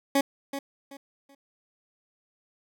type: tone with echo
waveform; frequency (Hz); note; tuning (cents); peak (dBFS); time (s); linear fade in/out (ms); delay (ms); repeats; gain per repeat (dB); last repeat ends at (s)
20% pulse; 277.2; C#4; 0; -15; 0.15-0.21; 5; 380; 3; -11; 1.35
effects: none